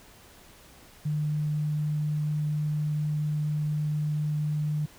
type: tone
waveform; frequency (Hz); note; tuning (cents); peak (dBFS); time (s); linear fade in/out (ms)
sine; 150.7; D3; +45; -25; 1.05-4.86; 10
effects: pink hiss -53 dBFS RMS until 4.98 s